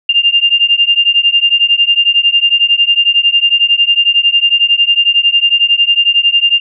sine beating tone pair, 2794 / 2805 Hz, F7 / F7, 0 / +7 cents, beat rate 11 Hz, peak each -10 dBFS, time 0.09-6.6 s, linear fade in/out 5 ms, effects none

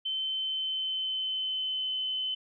sine tone with pitch glide, 3078 to 3044 Hz, G7 to F#7, -32 to +48 cents, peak -29 dBFS, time 0.05-2.35 s, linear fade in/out 10 ms, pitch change -20 cents, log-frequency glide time 0.24-1.92 s, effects none

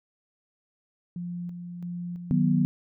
sine tone with tremolo, 175.1 Hz, F3, 5 cents sharp, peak -31 dBFS, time 1.16-2.31 s, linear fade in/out 2 ms, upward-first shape square, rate 1.5 Hz, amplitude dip 40%
sine chord, B major, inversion first, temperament equal with one note detuned, 155.56 / 185 / 243.8 Hz, D#3 / F#3 / B3, 0 / 0 / -22 cents, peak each -24 dBFS, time 2.31-2.65 s, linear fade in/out 0 ms
effects none

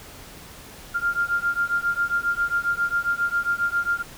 sine beating tone pair, 1395 / 1402.4 Hz, F6 / F6, -2 / +7 cents, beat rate 7.4 Hz, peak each -24 dBFS, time 0.94-4.03 s, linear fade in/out 20 ms, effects pink hiss -43 dBFS RMS until 4.17 s

